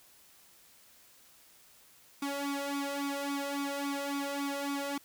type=tone with flanger; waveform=sawtooth; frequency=281.3 Hz; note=C#4; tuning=26 cents sharp; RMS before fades=-35 dBFS; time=2.22-4.98 s; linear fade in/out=5 ms; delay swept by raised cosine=0.83 to 1.57 ms; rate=3.6 Hz; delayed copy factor=+0.9; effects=white hiss -60 dBFS RMS until 5.04 s